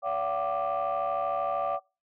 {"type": "tone cluster", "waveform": "sine", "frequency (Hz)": [570, 683, 756, 1180], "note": ["C#5", "F5", "F#5", "D6"], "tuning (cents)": [48, -39, 37, 8], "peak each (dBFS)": -31, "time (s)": [0.02, 1.8], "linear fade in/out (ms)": 50, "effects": ["noise-tail reverb RT60 0.3 s tail -25 dB re dry", "tanh soft clip ceiling -21 dBFS"]}